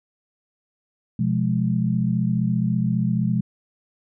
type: chord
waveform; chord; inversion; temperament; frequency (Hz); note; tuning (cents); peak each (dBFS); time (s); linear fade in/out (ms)
sine; F diminished; second; just; 125.72 / 174.61 / 209.5; Cb3 / F3 / Ab3; +31 / 0 / +15; -23; 1.19-3.41; 5
effects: none

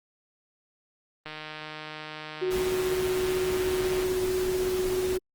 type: click train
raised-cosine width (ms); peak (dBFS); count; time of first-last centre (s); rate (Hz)
0.3; -22; 429; 1.26-4.039; 154
type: tone with tremolo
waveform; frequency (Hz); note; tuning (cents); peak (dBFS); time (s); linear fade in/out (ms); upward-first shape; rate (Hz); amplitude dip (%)
sine; 370; F#4; 0; -23; 2.41-5.19; 20; triangle; 16; 35
type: noise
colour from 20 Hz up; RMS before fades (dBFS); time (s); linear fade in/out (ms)
pink; -36; 2.5-5.18; 20
effects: Opus 24 kbps

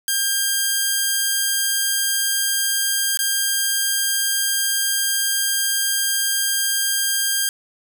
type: tone with dropouts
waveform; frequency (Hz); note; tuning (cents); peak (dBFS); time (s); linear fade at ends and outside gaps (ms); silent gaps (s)
5% pulse; 1602; G6; +37; -7; 0.08-7.49; 1; 3.173-3.19
effects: none

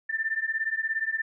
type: beating tone pair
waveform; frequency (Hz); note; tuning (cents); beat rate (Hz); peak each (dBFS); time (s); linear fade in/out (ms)
sine; 1775 / 1792; A6 / A6; +15 / +31; 17; -29; 0.09-1.22; 10
effects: none

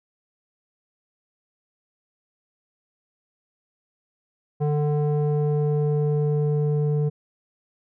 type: tone with low-pass filter sweep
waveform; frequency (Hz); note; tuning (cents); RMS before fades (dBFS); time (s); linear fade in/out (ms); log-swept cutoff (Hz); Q
square; 148.4; D3; +18; -22; 4.6-7.1; 20; 620 to 370; 1.9
effects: none

